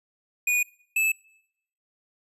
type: tone pair in turn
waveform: square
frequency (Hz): 2460 / 2616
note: D#7 / E7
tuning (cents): -20 / -14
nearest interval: minor second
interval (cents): 106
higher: second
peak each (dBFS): -21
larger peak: neither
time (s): 0.47-0.63 / 0.96-1.12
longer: neither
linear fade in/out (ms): 5
effects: noise-tail reverb RT60 0.8 s tail -25 dB re dry + resampled to 32000 Hz